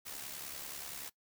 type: noise with amplitude modulation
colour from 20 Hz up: white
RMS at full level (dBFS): -42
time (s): 0.05-1.1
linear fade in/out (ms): 20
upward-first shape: sine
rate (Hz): 70.4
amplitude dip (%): 55
effects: noise-tail reverb RT60 0.1 s tail -20 dB re dry